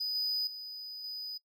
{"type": "tone with level steps", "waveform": "triangle", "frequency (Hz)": 4978, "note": "D#8", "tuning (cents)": 0, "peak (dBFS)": [-30, -28, -39, -36], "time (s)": [0, 1.38], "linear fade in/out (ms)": 10, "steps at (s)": [0.15, 0.47, 1.04], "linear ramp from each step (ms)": 2, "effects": ["noise-tail reverb RT60 0.1 s tail -23 dB re dry"]}